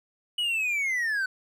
triangle linear sweep, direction down, 2960 to 1492 Hz, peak -23 dBFS, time 0.38-1.26 s, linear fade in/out 5 ms, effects none

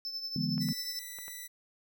triangle tone with tremolo, 5274 Hz, E8, in tune, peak -32 dBFS, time 0.05-0.99 s, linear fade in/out 0 ms, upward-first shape triangle, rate 11 Hz, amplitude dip 65%
sine chord, D diminished seventh, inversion none, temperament equal with one note detuned, 146.83 / 170.23 / 207.7 / 246.9 Hz, D3 / F3 / Ab3 / Cb4, 0 / -44 / 0 / 0 cents, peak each -35 dBFS, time 0.36-0.73 s, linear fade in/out 2 ms
clicks, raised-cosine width 0.5 ms, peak -33 dBFS, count 4, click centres 0.58 / 0.688 / 1.187 / 1.281 s
5% pulse tone, 1975.5 Hz, B6, in tune, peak -31 dBFS, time 0.6-1.48 s, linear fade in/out 20 ms
effects none

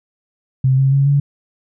sine tone with pitch steps, 131.5 / 134.88 / 138.36 / 141.92 Hz, C3 / C#3 / C#3 / C#3, +9 / -47 / -3 / +41 cents, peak -10 dBFS, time 0.64-1.2 s, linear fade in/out 5 ms, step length 140 ms, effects none

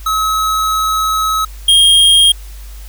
square tone pair in turn, 1284 / 3235 Hz, E6 / G#7, -46 / -46 cents, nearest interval octave + major third, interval 1600 cents, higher second, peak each -13 / -6 dBFS, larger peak second, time 0.06-1.45 / 1.68-2.32 s, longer first, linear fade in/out 5 ms, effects added 50 Hz sine -28 dBFS peak until 2.88 s + white hiss -41 dBFS RMS until 2.88 s

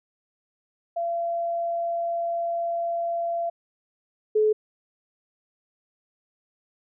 sine tone pair in turn, 681 / 429 Hz, F5 / A4, -44 / -44 cents, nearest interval minor sixth, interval 800 cents, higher first, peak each -24 / -17 dBFS, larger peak second, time 0.96-3.5 / 4.35-4.53 s, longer first, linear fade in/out 10 ms, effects none

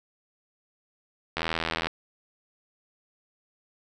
click train, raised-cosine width 0.3 ms, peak -11 dBFS, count 42, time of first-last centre 1.37-1.87 s, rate 82 Hz, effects none

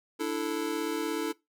square chord, D suspended second, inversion none, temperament just, 293.7 / 330.4 / 440.5 Hz, D4 / E4 / A4, 0 / +4 / +2 cents, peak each -35 / -34 / -34 dBFS, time 0.19-1.33 s, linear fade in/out 20 ms, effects noise-tail reverb RT60 0.2 s tail -21 dB re dry

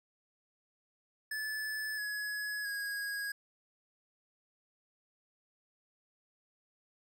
square tone with pitch steps, 1735 / 1687 / 1647 Hz, A6 / G#6 / G#6, -25 / +27 / -15 cents, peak -36 dBFS, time 1.31-3.32 s, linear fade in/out 5 ms, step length 670 ms, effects none

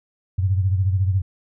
sine beating tone pair, 93.7 / 107.7 Hz, F#2 / A2, +22 / -37 cents, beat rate 14 Hz, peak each -17 / -25 dBFS, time 0.38-1.22 s, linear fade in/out 10 ms, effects none

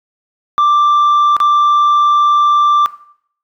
sine tone with dropouts, 1178 Hz, D6, 5 cents sharp, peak -5 dBFS, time 0.58-2.86 s, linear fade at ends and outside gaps 0 ms, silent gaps 1.366-1.402 s, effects noise-tail reverb RT60 0.6 s tail -18 dB re dry + tanh soft clip ceiling -7 dBFS

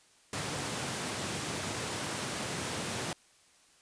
pink high-pass noise, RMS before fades -36 dBFS, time 0.33-3.13 s, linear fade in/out 2 ms, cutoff 100 Hz, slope 24 dB/octave, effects white hiss -63 dBFS RMS until 3.81 s + resampled to 22050 Hz

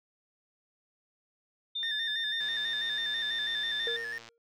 sine tone with pitch glide, 3605 to 3572 Hz, A7 to A7, +41 to +25 cents, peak -31 dBFS, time 1.75-3.97 s, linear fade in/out 10 ms, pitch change -16 cents, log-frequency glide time 2.98-3.48 s
triangle tone with vibrato, 1772 Hz, A6, 12 cents sharp, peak -33 dBFS, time 1.83-4.18 s, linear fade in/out 0 ms, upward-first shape square, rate 6.1 Hz, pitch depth 54 cents each way
click train, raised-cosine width 0.2 ms, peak -31 dBFS, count 217, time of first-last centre 2.41-4.288 s, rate 115 Hz
triangle tone with exponential decay, 466.2 Hz, A#4, in tune, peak -30 dBFS, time 3.87-4.38 s, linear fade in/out 1 ms, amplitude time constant 110 ms
effects none

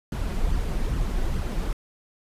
brown noise with flanger, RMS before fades -25 dBFS, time 0.12-1.73 s, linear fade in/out 2 ms, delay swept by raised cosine 0.63 to 5.63 ms, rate 2.4 Hz, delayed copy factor +0.55, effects resampled to 32000 Hz

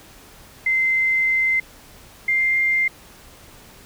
sine tone pair in turn, 2074 / 2101 Hz, C7 / C7, -16 / +7 cents, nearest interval unison, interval 23 cents, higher second, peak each -16 dBFS, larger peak neither, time 0.66-1.6 / 2.28-2.88 s, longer first, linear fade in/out 5 ms, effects pink hiss -46 dBFS RMS until 3.85 s

